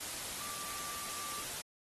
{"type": "tone in noise", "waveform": "sine", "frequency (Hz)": 1174, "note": "D6", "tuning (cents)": -1, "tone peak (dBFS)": -47, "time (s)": [0.4, 1.43], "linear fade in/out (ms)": 10, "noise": "white", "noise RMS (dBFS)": -41, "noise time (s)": [0, 1.62], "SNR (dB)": -9, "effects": ["AAC 32 kbps"]}